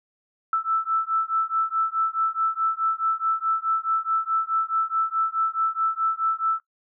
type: beating tone pair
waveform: sine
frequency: 1318.5 / 1323.2 Hz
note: E6 / E6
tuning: 0 / +6 cents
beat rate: 4.7 Hz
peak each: -24 dBFS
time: 0.53-6.6 s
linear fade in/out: 2 ms
effects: noise-tail reverb RT60 0.1 s tail -18 dB re dry